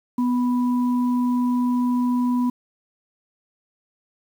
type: tone pair together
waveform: sine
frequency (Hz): 246.9 / 985.4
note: B3 / B5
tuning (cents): 0 / -4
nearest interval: 2 octaves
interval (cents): 2396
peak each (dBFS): -18 / -30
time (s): 0.18-2.5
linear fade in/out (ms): 5
effects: 8-bit

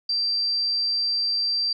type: tone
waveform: sine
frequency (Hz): 4699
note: D8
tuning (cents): 0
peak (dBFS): -21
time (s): 0.09-1.73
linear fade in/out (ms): 5
effects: none

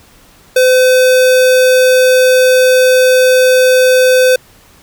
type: tone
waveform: square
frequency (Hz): 510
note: C5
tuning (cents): -44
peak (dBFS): -6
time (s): 0.56-4.36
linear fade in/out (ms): 5
effects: pink hiss -44 dBFS RMS until 4.82 s

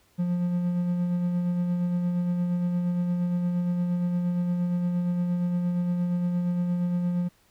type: tone with tremolo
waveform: triangle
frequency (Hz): 176.3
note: F3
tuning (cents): +17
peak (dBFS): -20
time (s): 0.18-7.29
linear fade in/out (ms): 20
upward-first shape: sine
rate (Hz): 8.6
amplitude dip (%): 30
effects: pink hiss -63 dBFS RMS until 7.5 s

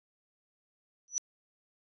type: tone with exponential growth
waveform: sine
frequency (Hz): 5920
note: F#8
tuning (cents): 0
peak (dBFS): -24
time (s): 1.08-1.18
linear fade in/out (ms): 0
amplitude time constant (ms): 21
effects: resampled to 22050 Hz

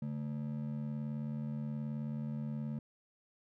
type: ring-modulated tone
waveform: triangle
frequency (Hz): 181.8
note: F#3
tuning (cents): -30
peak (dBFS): -31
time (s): 0.02-2.79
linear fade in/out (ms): 2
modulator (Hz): 39.4
effects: none

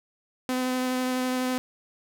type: tone with vibrato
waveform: sawtooth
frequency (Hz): 254.5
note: C4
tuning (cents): -48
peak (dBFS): -21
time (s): 0.49-1.58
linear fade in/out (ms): 0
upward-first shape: triangle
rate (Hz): 12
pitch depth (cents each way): 12
effects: none

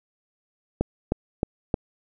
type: click train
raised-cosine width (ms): 2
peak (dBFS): -8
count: 4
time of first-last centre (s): 0.81-1.742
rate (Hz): 3.22
effects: none

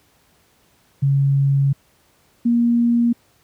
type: tone pair in turn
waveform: sine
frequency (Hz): 138.59 / 236.3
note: C#3 / A#3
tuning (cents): 0 / +24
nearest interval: major sixth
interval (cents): 924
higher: second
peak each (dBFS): -13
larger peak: neither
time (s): 1.02-1.73 / 2.45-3.13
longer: first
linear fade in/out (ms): 10
effects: pink hiss -58 dBFS RMS until 3.43 s + high-pass 60 Hz 12 dB/octave

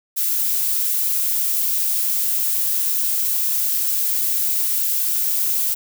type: noise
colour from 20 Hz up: violet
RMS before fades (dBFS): -20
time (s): 0.16-5.75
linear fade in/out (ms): 20
effects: none

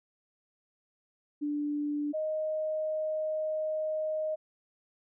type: tone pair in turn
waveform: sine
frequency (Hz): 293.7 / 622.3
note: D4 / D#5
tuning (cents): 0 / 0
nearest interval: octave + minor second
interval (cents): 1300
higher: second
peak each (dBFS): -29 / -29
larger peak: neither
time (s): 1.41-2.13 / 2.13-4.36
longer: second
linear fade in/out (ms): 20
effects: none

